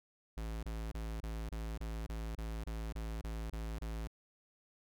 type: tone bursts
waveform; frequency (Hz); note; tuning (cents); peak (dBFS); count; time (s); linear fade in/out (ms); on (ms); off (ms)
square; 55; A1; 0; -39; 13; 0.37-4.074; 5; 260; 27
effects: none

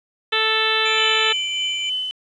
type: harmonic tone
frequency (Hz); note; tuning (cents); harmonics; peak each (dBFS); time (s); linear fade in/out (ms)
440; A4; 0; 1 / 2 / 3 / 4 / 5 / 6 / 7 / 8 / 9; -26 / -29 / -25 / -24 / -29 / -24 / -25 / -24 / -27; 0.32-1.33; 10
type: tone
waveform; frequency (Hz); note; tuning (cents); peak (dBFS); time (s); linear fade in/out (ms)
square; 2349; D7; 0; -28; 0.85-1.9; 10
type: tone with tremolo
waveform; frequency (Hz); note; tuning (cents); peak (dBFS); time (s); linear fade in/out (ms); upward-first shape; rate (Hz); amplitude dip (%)
sine; 3027; F#7; +39; -20; 0.98-2.11; 0; triangle; 3.4; 40
effects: resampled to 22050 Hz + 8-bit

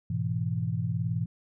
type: chord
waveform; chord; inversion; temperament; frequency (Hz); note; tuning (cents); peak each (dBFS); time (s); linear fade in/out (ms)
sine; E major; first; equal with one note detuned; 104.79 / 123.47 / 164.81; G#2 / B2 / E3; +16 / 0 / 0; -31; 0.1-1.26; 5
effects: none

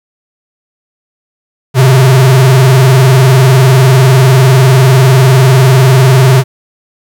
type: tone with vibrato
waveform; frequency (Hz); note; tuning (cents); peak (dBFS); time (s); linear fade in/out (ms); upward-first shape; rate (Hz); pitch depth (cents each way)
square; 130.81; C3; 0; -3; 1.74-6.44; 50; triangle; 20; 150
effects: 7-bit

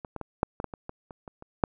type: clicks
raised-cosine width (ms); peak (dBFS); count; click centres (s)
1; -23 / -21 / -21 / -8 / -18 / -17 / -24 / -22 / -28 / -27 / -30 / -7; 12; 0.048 / 0.163 / 0.213 / 0.431 / 0.601 / 0.643 / 0.738 / 0.894 / 1.108 / 1.278 / 1.424 / 1.638
effects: none

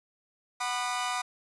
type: chord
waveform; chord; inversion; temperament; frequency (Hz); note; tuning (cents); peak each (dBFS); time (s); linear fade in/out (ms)
sawtooth; B major; second; equal with one note detuned; 740 / 987.8 / 1215.4; F#5 / B5 / D#6; 0 / 0 / -41; -30; 0.6-1.22; 10
effects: resampled to 24000 Hz + 9-bit

